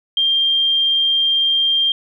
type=tone; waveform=sine; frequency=3189 Hz; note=G7; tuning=29 cents sharp; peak=-13 dBFS; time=0.17-1.92 s; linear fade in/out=2 ms; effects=9-bit